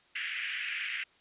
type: band-pass noise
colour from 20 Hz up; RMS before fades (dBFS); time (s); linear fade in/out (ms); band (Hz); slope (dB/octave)
white; -36; 0.15-1.04; 10; 1600 to 2900; 48
effects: white hiss -64 dBFS RMS until 1.2 s + resampled to 8000 Hz